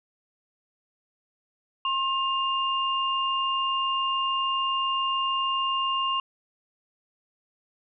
sine tone pair together, 1068 / 2807 Hz, C6 / F7, +35 / +8 cents, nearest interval octave + perfect fourth, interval 1673 cents, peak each -25 / -28 dBFS, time 1.85-6.2 s, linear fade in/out 2 ms, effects none

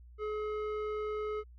square tone with low-pass filter, 425.3 Hz, G#4, 41 cents sharp, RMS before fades -36 dBFS, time 0.18-1.44 s, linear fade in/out 50 ms, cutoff 1600 Hz, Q 1.1, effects added 60 Hz sine -51 dBFS peak until 1.58 s

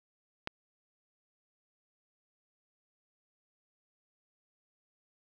click, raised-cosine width 0.3 ms, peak -18 dBFS, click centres 0.474 s, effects none

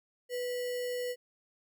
sine tone with sample-and-hold, 493.9 Hz, B4, in tune, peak -32 dBFS, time 0.29-1.16 s, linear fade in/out 50 ms, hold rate 2450 Hz, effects none

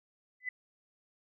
sine tone with exponential growth, 2007 Hz, B6, 27 cents sharp, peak -29 dBFS, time 0.4-0.49 s, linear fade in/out 5 ms, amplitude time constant 18 ms, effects none

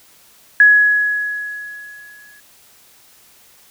sine tone with exponential decay, 1680 Hz, G#6, 19 cents sharp, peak -4 dBFS, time 0.6-2.4 s, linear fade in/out 2 ms, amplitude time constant 390 ms, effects white hiss -49 dBFS RMS until 3.7 s

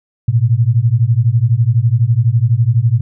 sine beating tone pair, 110.8 / 122.8 Hz, A2 / B2, +13 / -9 cents, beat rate 12 Hz, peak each -12 dBFS, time 0.28-3.01 s, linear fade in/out 5 ms, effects none

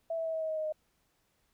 sine tone with pitch steps, 659.3 / 653.2 / 647.2 / 641.3 / 635.4 / 629.5 / 623.7 / 618 Hz, E5 / E5 / E5 / E5 / D#5 / D#5 / D#5 / D#5, 0 / -16 / -32 / -48 / +36 / +20 / +4 / -12 cents, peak -31 dBFS, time 0.1-0.724 s, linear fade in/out 5 ms, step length 78 ms, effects pink hiss -74 dBFS RMS until 1.53 s

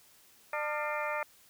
harmonic tone with a mistuned harmonic, 299.6 Hz, D4, 35 cents sharp, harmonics 2 / 3 / 4 / 5 / 6 / 7 / 8, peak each -36 / -38 / -39 / -40 / -41 / -41 / -42 dBFS, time 0.53-1.23 s, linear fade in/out 2 ms, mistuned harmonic 5, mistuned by -120 cents, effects white hiss -61 dBFS RMS until 1.49 s

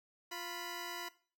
10% pulse tone pair together, 349.2 / 987.7 Hz, F4 / B5, 0 / 0 cents, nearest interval octave + tritone, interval 1800 cents, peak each -36 / -35 dBFS, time 0.31-1.09 s, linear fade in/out 10 ms, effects noise-tail reverb RT60 0.4 s tail -18 dB re dry

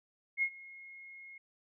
sine tone with ADSR envelope, 2156 Hz, C#7, 49 cents flat, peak -26 dBFS, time 0.37-1.38 s, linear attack 53 ms, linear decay 70 ms, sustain -22 dB, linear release 5 ms, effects none

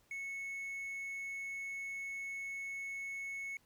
triangle tone, 2202 Hz, C#7, 12 cents flat, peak -38 dBFS, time 0.11-3.57 s, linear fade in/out 2 ms, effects pink hiss -71 dBFS RMS until 3.65 s

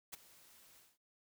white noise with ADSR envelope, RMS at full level -44 dBFS, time 0.12-0.98 s, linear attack 17 ms, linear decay 15 ms, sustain -19 dB, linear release 200 ms, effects none

